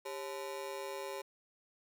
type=ring-modulated tone; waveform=30% pulse; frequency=472.2 Hz; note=A#4; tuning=22 cents sharp; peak=-34 dBFS; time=0.05-1.22 s; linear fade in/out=10 ms; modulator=74.4 Hz; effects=none